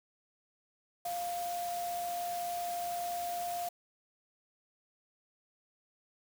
sine tone in noise, 700 Hz, F5, 4 cents sharp, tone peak -34 dBFS, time 1.05-3.69 s, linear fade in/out 5 ms, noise white, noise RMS -45 dBFS, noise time 1.05-3.69 s, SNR +8 dB, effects none

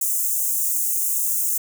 white high-pass noise, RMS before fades -22 dBFS, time 0.01-1.58 s, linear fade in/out 5 ms, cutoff 6600 Hz, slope 48 dB/octave, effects none

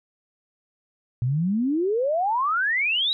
sine exponential sweep, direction up, 116.54 to 3951 Hz, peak -20 dBFS, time 1.22-3.13 s, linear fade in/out 0 ms, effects none

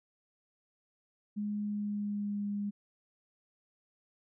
sine tone with pitch glide, 207.7 to 203.9 Hz, G#3 to G#3, 0 to -32 cents, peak -32 dBFS, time 1.36-2.71 s, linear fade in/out 20 ms, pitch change -32 cents, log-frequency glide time 1.62-2.47 s, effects none

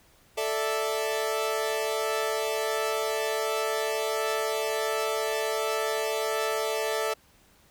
sawtooth chord, A suspended fourth, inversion none, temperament equal, 440 / 587.3 / 659.3 Hz, A4 / D5 / E5, 0 / 0 / 0 cents, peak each -25 / -29 / -28 dBFS, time 0.37-7.14 s, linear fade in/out 10 ms, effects pink hiss -60 dBFS RMS until 7.7 s

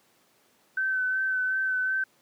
sine tone with vibrato, 1528 Hz, G6, 45 cents flat, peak -24 dBFS, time 0.77-2.04 s, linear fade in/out 5 ms, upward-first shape sine, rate 2.7 Hz, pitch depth 22 cents each way, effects pink hiss -64 dBFS RMS until 2.21 s + high-pass 200 Hz 12 dB/octave

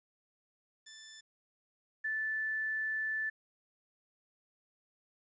5% pulse / sine tone pair in turn, 1760 / 1753.6 Hz, A6 / A6, 0 / -6 cents, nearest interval unison, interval 6 cents, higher first, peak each -36 / -32 dBFS, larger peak second, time 0.86-1.21 / 2.04-3.3 s, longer second, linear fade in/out 10 ms, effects resampled to 16000 Hz + 12-bit

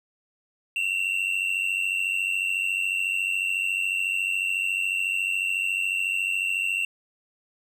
triangle tone pair together, 2664 / 2758 Hz, E7 / F7, +18 / -22 cents, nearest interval minor second, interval 60 cents, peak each -26 / -24 dBFS, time 0.76-6.85 s, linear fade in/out 2 ms, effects none

